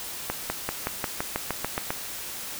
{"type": "accelerating click train", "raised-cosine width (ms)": 0.5, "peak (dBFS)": -11, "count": 11, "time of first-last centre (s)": [0.3, 1.905], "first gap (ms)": 200, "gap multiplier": 0.95, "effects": ["white hiss -36 dBFS RMS until 2.59 s"]}